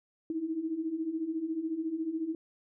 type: beating tone pair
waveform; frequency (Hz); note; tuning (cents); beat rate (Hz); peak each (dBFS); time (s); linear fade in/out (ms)
sine; 311.1 / 325.1; D#4 / E4; 0 / -24; 14; -37 / -32; 0.3-2.35; 2
effects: none